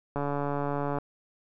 click train, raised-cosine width 1 ms, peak -17 dBFS, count 119, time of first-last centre 0.16-0.985 s, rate 143 Hz, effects none

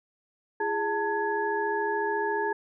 sine tone cluster, 340 / 414 / 892 / 1677 Hz, F4 / G#4 / A5 / G#6, -46 / -5 / +23 / +16 cents, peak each -37 / -29 / -29 / -32 dBFS, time 0.6-2.53 s, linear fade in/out 5 ms, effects none

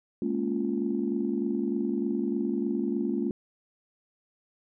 sine chord, Bb minor seventh, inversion third, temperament just, 209.8 / 233.1 / 279.7 / 349.6 Hz, Ab3 / Bb3 / Db4 / F4, +18 / 0 / +16 / +2 cents, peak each -31 dBFS, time 0.22-3.31 s, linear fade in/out 2 ms, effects tanh soft clip ceiling -15 dBFS

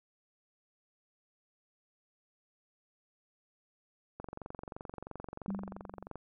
click train, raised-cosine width 1 ms, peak -28 dBFS, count 46, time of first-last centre 4.2-6.157 s, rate 23 Hz
sine tone with exponential decay, 196.4 Hz, G3, 4 cents sharp, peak -31 dBFS, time 5.48-6.08 s, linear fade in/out 2 ms, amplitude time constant 130 ms
effects none

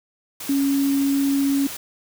sine tone in noise, 277.2 Hz, C#4, in tune, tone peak -17 dBFS, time 0.49-1.67 s, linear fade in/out 5 ms, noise white, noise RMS -33 dBFS, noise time 0.4-1.77 s, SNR +13 dB, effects none

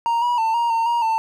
triangle tone with pitch steps, 932 / 967 / 895 / 940 / 912 / 944 / 894 Hz, A#5 / B5 / A5 / A#5 / A#5 / A#5 / A5, -1 / -37 / +29 / +14 / -38 / +22 / +27 cents, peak -15 dBFS, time 0.06-1.18 s, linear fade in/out 0 ms, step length 160 ms, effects none

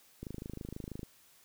click train, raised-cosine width 3 ms, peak -28 dBFS, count 22, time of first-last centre 0.23-1.032 s, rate 26.2 Hz, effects white hiss -63 dBFS RMS until 1.44 s

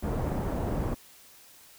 pink low-pass noise, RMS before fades -30 dBFS, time 0.02-0.95 s, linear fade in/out 20 ms, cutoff 750 Hz, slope 12 dB/octave, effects white hiss -54 dBFS RMS until 1.78 s

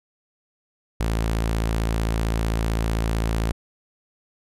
sawtooth tone, 55.6 Hz, A1, 19 cents sharp, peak -17 dBFS, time 1-3.52 s, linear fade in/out 5 ms, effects resampled to 32000 Hz

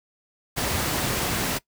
pink noise, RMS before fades -25 dBFS, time 0.56-1.59 s, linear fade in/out 20 ms, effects noise-tail reverb RT60 0.1 s tail -20 dB re dry + high-pass 60 Hz 12 dB/octave

